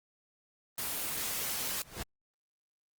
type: noise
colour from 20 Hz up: white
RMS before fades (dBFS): -35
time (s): 0.78-1.82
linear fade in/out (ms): 2
type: noise with exponential growth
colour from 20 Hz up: pink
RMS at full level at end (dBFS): -35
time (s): 1.73-2.03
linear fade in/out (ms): 5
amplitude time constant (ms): 64
effects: Opus 24 kbps